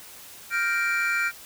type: chord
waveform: triangle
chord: G minor seventh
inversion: third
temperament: equal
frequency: 1396.9 / 1568 / 1864.7 / 2349 Hz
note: F6 / G6 / Bb6 / D7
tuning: 0 / 0 / 0 / 0 cents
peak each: -24 / -29 / -30 / -25 dBFS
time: 0.5-1.32 s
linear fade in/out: 50 ms
effects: white hiss -45 dBFS RMS until 1.45 s